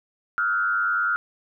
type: tone with frequency modulation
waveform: sine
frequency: 1404 Hz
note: F6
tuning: 9 cents sharp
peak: -20 dBFS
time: 0.38-1.16 s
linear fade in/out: 0 ms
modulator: 98.5 Hz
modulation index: 0.92
effects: none